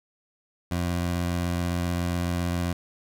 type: tone with vibrato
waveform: 20% pulse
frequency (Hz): 87.31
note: F2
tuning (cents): 0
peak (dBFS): -20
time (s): 0.71-2.73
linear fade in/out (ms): 5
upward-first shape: sine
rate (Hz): 16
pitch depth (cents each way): 17
effects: none